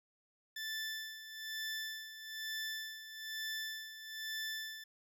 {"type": "tone with tremolo", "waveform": "20% pulse", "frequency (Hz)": 1760, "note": "A6", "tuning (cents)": 0, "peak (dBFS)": -33, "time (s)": [0.56, 4.84], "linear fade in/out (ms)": 5, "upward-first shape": "sine", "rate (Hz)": 1.1, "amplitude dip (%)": 70, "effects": []}